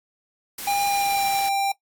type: noise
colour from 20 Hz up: white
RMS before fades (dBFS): -33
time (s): 0.58-1.49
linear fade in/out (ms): 5
type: tone with pitch glide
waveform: square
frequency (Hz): 804 to 790.6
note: G5 to G5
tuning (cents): +44 to +15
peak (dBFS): -21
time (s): 0.67-1.72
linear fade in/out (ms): 5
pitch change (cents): -29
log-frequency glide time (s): 0.89-1.28
effects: noise-tail reverb RT60 0.1 s tail -19 dB re dry + AAC 64 kbps